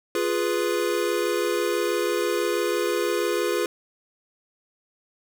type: chord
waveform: square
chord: F diminished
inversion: none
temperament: equal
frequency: 349.2 / 415.3 / 493.9 Hz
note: F4 / Ab4 / Cb5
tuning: 0 / 0 / 0 cents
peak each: -27 / -27 / -28 dBFS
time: 0.15-3.66 s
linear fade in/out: 2 ms
effects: none